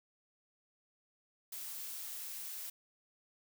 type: noise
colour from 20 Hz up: blue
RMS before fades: -44 dBFS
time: 1.52-2.7 s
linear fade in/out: 5 ms
effects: none